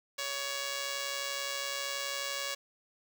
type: tone with amplitude modulation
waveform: 5% pulse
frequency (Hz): 561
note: C#5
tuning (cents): +21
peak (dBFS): -20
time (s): 0.18-2.55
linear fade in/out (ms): 10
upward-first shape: sine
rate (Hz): 132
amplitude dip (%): 50
effects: none